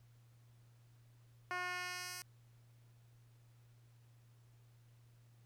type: tone with band-pass filter sweep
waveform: 10% pulse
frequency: 360 Hz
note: F#4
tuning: 47 cents flat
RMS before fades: -43 dBFS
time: 1.51-2.22 s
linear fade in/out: 0 ms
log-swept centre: 1300 to 8600 Hz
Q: 0.76
effects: added 118 Hz sine -62 dBFS peak until 5.45 s + pink hiss -75 dBFS RMS until 5.45 s